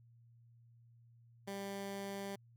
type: tone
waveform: 15% pulse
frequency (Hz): 197.9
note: G3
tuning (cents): +17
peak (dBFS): -35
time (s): 1.47-2.36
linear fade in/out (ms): 10
effects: added 117 Hz sine -61 dBFS peak until 2.56 s